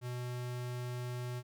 square tone, 123.47 Hz, B2, in tune, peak -38 dBFS, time 0.01-1.43 s, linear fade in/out 50 ms, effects none

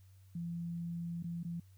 sine tone with dropouts, 170 Hz, F3, 46 cents flat, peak -37 dBFS, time 0.35-1.6 s, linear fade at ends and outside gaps 5 ms, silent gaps 1.227-1.241 / 1.432-1.448 s, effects added 95 Hz sine -57 dBFS peak until 1.77 s + white hiss -73 dBFS RMS until 1.77 s

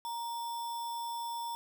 sine tone with sample-and-hold, 936 Hz, A#5, 7 cents sharp, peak -35 dBFS, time 0.05-1.55 s, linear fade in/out 0 ms, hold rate 4410 Hz, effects none

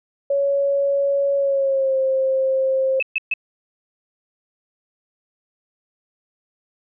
sine tone with pitch glide, 559 to 529.8 Hz, C#5 to C5, +14 to +22 cents, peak -16 dBFS, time 0.3-3 s, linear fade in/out 5 ms, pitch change -92 cents, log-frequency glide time 1.36-1.97 s
sine tone bursts, 2600 Hz, E7, 24 cents flat, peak -17 dBFS, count 3, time 3-3.338 s, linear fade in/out 2 ms, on 26 ms, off 130 ms
effects none

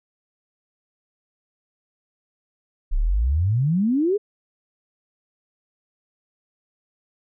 sine exponential sweep, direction up, 30.19 to 432.3 Hz, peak -17 dBFS, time 2.91-4.18 s, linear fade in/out 20 ms, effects none

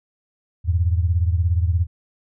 sine beating tone pair, 83.1 / 100.1 Hz, E2 / G2, +15 / +37 cents, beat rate 17 Hz, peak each -17 / -22 dBFS, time 0.64-1.87 s, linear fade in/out 50 ms, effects none

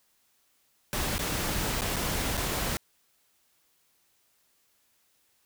pink noise with dropouts, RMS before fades -30 dBFS, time 0.93-2.77 s, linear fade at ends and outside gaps 0 ms, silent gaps 1.181-1.192 / 1.81-1.819 / 1.961-1.966 / 2.37-2.376 s, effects white hiss -69 dBFS RMS until 5.45 s

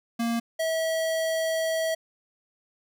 square tone pair in turn, 232.5 / 647.2 Hz, A#3 / E5, -4 / -32 cents, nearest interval octave + tritone, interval 1772 cents, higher second, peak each -25 dBFS, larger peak neither, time 0.19-0.4 / 0.59-1.95 s, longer second, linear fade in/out 10 ms, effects none

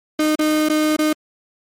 35% pulse tone with dropouts, 307.3 Hz, D#4, 21 cents flat, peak -13 dBFS, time 0.19-1.13 s, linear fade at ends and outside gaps 5 ms, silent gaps 0.355-0.39 / 0.688-0.697 / 0.965-0.988 s, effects MP3 64 kbps

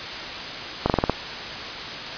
slowing click train, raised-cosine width 1 ms, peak -4 dBFS, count 6, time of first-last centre 0.86-1.097 s, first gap 38 ms, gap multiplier 1.11, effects white hiss -31 dBFS RMS until 2.17 s + resampled to 11025 Hz

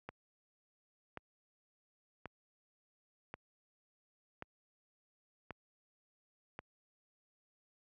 click train, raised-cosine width 0.5 ms, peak -28 dBFS, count 7, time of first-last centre 0.09-6.591 s, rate 0.923 Hz, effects high-pass 60 Hz 12 dB/octave

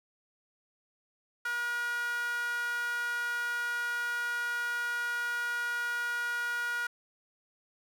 sawtooth tone with high-pass filter, 479.2 Hz, A#4, 48 cents sharp, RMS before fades -33 dBFS, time 1.45-6.87 s, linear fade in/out 5 ms, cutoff 1400 Hz, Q 6.5, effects none

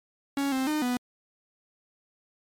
45% pulse tone with pitch steps, 278.7 / 262.9 / 304.7 / 247.3 Hz, C#4 / C4 / D#4 / B3, +9 / +8 / -36 / +3 cents, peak -25 dBFS, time 0.37-0.97 s, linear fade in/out 2 ms, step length 150 ms, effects MP3 64 kbps

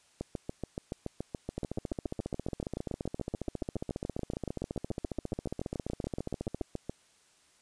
two click trains, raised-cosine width 2 ms, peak -21 / -21 dBFS, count 48 / 75, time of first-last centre 0.21-6.896 / 1.58-6.614 s, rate 7.03 / 14.7 Hz, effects white hiss -65 dBFS RMS until 7.61 s + resampled to 22050 Hz

